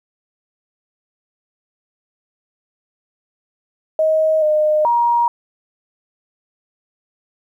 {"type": "tone with pitch steps", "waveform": "sine", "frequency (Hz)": [630, 611, 947], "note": ["D#5", "D#5", "A#5"], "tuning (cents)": [21, -32, 27], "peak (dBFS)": -12, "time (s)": [3.99, 5.28], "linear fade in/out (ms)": 2, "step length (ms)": 430, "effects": ["9-bit"]}